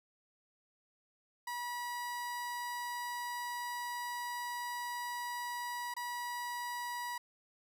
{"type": "tone with dropouts", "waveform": "30% pulse", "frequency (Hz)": 969, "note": "B5", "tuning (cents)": -33, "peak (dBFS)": -35, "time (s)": [1.47, 7.18], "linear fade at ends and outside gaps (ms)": 5, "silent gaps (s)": [5.94, 5.965], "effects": []}